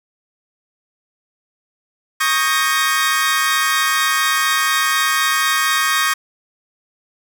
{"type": "chord", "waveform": "sawtooth", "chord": "Eb dominant seventh", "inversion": "third", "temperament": "equal with one note detuned", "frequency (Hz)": [1108.7, 1244.5, 1591.7, 1864.7], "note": ["Db6", "Eb6", "G6", "Bb6"], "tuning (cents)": [0, 0, 26, 0], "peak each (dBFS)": [-17, -17, -18, -16], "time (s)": [2.2, 6.14], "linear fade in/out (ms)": 10, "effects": []}